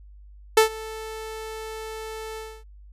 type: tone with ADSR envelope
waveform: sawtooth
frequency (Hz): 440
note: A4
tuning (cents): 0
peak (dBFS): -7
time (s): 0.57-2.64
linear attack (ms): 5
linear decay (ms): 110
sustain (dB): -22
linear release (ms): 270
effects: added 50 Hz sine -44 dBFS peak until 2.92 s + resampled to 32000 Hz